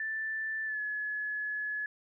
sine tone with pitch glide, 1764 to 1702.9 Hz, A6 to G#6, +4 to +43 cents, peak -32 dBFS, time 0-1.86 s, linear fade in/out 2 ms, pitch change -61 cents, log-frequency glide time 0.65-0.8 s, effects none

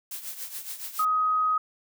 blue noise with tremolo, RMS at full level -34 dBFS, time 0.11-1.05 s, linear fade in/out 2 ms, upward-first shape triangle, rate 7.1 Hz, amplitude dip 75%
sine tone, 1258 Hz, D#6, 19 cents sharp, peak -21 dBFS, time 0.99-1.58 s, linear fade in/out 5 ms
effects none

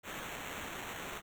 violet noise with sample-and-hold, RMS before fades -43 dBFS, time 0.03-1.22 s, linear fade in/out 50 ms, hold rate 4900 Hz, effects none

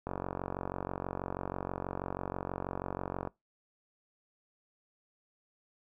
click train, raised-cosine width 1 ms, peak -21 dBFS, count 149, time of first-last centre 0.07-3.273 s, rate 46.2 Hz, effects noise-tail reverb RT60 0.2 s tail -23 dB re dry

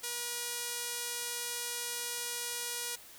sawtooth tone with band-pass filter, 480 Hz, B4, 49 cents flat, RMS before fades -38 dBFS, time 0.03-2.96 s, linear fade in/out 10 ms, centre 9000 Hz, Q 0.8, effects white hiss -53 dBFS RMS until 3.18 s

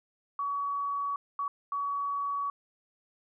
sine tone bursts at uneven times, 1131 Hz, C#6, 34 cents sharp, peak -29 dBFS, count 3, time 0.39-1.16 / 1.39-1.48 / 1.72-2.5 s, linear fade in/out 2 ms, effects none

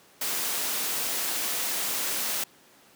white noise, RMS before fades -29 dBFS, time 0.21-2.44 s, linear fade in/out 5 ms, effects pink hiss -56 dBFS RMS until 2.95 s + high-pass 200 Hz 12 dB/octave

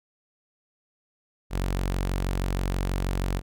sawtooth tone, 46.25 Hz, F#1, in tune, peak -21 dBFS, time 1.5-3.42 s, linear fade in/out 50 ms, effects none

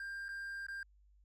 triangle tone with dropouts, 1594 Hz, G6, 28 cents sharp, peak -39 dBFS, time 0-0.83 s, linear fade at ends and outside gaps 2 ms, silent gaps 0.284-0.289 / 0.667-0.684 s, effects added 50 Hz sine -63 dBFS peak until 1.24 s

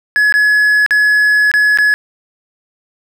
triangle tone with dropouts, 1695 Hz, G#6, 35 cents sharp, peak -6 dBFS, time 0.16-1.94 s, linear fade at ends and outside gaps 0 ms, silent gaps 0.324-0.34 / 0.863-0.908 / 1.515-1.539 / 1.774-1.786 s, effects none

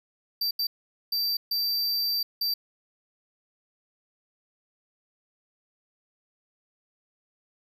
square tone bursts at uneven times, 4674 Hz, D8, 9 cents flat, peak -25 dBFS, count 5, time 0.41-0.51 / 0.59-0.67 / 1.12-1.37 / 1.51-2.23 / 2.41-2.54 s, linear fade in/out 5 ms, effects none

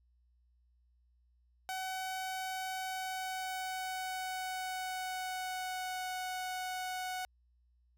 sawtooth tone with pitch glide, 753 to 739.6 Hz, F#5 to F#5, +30 to -1 cents, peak -33 dBFS, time 1.69-7.25 s, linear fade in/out 0 ms, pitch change -31 cents, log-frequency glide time 2.81-6.12 s, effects added 60 Hz sine -67 dBFS peak until 7.97 s

